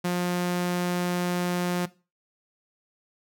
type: tone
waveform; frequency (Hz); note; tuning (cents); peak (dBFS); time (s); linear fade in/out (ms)
sawtooth; 177.5; F3; +28; -20; 0.04-1.86; 10
effects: noise-tail reverb RT60 0.3 s tail -18 dB re dry